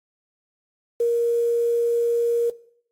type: tone with quantisation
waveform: sine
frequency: 470.2 Hz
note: A#4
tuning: 15 cents sharp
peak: -17 dBFS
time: 1-2.5 s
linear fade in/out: 5 ms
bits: 7
effects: noise-tail reverb RT60 0.6 s tail -19 dB re dry + AAC 48 kbps